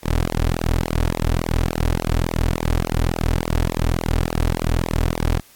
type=tone with flanger; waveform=sawtooth; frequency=41.2 Hz; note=E1; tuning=in tune; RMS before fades=-20 dBFS; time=0.02-5.42 s; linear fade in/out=50 ms; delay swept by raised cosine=0.58 to 5.88 ms; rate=3.5 Hz; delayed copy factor=-0.9; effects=white hiss -51 dBFS RMS until 5.55 s + AAC 64 kbps